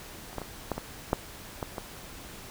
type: clicks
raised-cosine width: 1 ms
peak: -30 / -18 / -23 / -14 / -19 / -9 / -17 / -19 dBFS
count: 8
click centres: 0.33 / 0.383 / 0.417 / 0.717 / 0.78 / 1.131 / 1.628 / 1.782 s
effects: pink hiss -45 dBFS RMS until 2.5 s